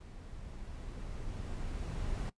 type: noise with level ramp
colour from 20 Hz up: brown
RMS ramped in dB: -48 to -35 dBFS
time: 0-2.3 s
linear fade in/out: 10 ms
effects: noise-tail reverb RT60 0.1 s tail -18 dB re dry + resampled to 22050 Hz